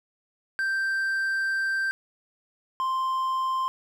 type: tone pair in turn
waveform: triangle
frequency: 1568 / 1046.5 Hz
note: G6 / C6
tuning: 0 / 0 cents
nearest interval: perfect fifth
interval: 700 cents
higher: first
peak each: -22 dBFS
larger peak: neither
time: 0.59-1.91 / 2.8-3.68 s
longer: first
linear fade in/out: 0 ms
effects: none